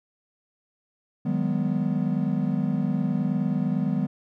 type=chord; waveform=triangle; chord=G# minor seventh; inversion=second; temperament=equal with one note detuned; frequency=155.56 / 185 / 204.4 / 246.9 Hz; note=D#3 / F#3 / G#3 / B3; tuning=0 / 0 / -27 / 0 cents; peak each=-26 dBFS; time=1.25-4.07 s; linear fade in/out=10 ms; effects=none